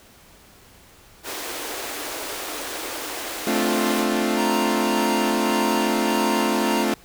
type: high-pass noise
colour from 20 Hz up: pink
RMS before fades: -31 dBFS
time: 1.23-4.06 s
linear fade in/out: 50 ms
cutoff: 280 Hz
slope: 48 dB/octave
type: chord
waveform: sawtooth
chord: D minor seventh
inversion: second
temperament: equal with one note detuned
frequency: 218.7 / 261.6 / 293.7 / 349.2 Hz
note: A3 / C4 / D4 / F4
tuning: -10 / 0 / 0 / 0 cents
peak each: -20 / -22 / -24 / -21 dBFS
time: 3.47-6.94 s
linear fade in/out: 2 ms
type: tone with tremolo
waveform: square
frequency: 932.3 Hz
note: A#5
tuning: in tune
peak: -25 dBFS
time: 4.35-6.86 s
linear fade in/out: 50 ms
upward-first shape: sine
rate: 1.7 Hz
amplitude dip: 40%
effects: pink hiss -50 dBFS RMS until 7.04 s